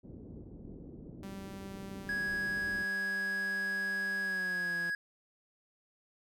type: low-pass noise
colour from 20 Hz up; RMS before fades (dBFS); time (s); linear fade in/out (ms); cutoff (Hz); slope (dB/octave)
white; -48; 0.03-2.85; 20; 350; 24
type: tone with pitch glide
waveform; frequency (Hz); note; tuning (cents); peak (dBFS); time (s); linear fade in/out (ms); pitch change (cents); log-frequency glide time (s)
sawtooth; 194.7 to 172.46; G3 to F3; -12 to -21; -40; 1.23-4.9; 0; -209; 4.22-4.76
type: tone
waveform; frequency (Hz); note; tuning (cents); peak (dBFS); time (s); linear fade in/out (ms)
triangle; 1661.2; G#6; 0; -30; 2.09-4.95; 2
effects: none